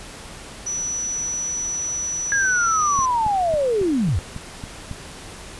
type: tone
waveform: sine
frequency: 5920 Hz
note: F#8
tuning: in tune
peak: -23 dBFS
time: 0.66-3.06 s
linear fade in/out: 10 ms
type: linear sweep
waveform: sine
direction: down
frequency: 1661.2 to 66.7 Hz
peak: -17 dBFS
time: 2.32-4.19 s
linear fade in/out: 0 ms
type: click train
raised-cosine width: 5 ms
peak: -18 dBFS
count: 8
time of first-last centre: 2.99-4.913 s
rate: 3.64 Hz
effects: pink hiss -38 dBFS RMS until 5.59 s + resampled to 24000 Hz